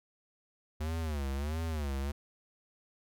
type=tone with vibrato; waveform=square; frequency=74.6 Hz; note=D2; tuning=28 cents sharp; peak=-33 dBFS; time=0.8-2.12 s; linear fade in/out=10 ms; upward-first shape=sine; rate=1.5 Hz; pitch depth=170 cents each way; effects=none